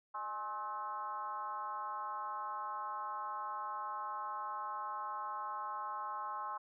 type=tone with frequency modulation; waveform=sine; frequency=1064 Hz; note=C6; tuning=29 cents sharp; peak=-38 dBFS; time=0.14-6.58 s; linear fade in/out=10 ms; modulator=227 Hz; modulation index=1.1; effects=none